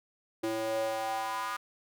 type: tone with high-pass filter sweep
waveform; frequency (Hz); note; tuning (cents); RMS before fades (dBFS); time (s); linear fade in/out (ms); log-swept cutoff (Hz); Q
square; 111; A2; +16; -33; 0.43-1.57; 10; 380 to 1200; 4.5
effects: none